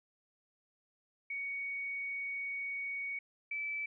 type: tone pair in turn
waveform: sine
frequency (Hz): 2236 / 2311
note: C#7 / D7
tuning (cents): +14 / -28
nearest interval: minor second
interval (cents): 58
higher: second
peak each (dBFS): -36 / -35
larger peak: second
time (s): 1.3-3.19 / 3.51-3.86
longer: first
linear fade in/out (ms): 5
effects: none